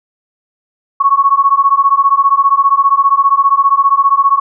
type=beating tone pair; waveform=sine; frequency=1100 / 1115 Hz; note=C#6 / C#6; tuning=-14 / +10 cents; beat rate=15 Hz; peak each=-10 dBFS; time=1-4.4 s; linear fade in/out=10 ms; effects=none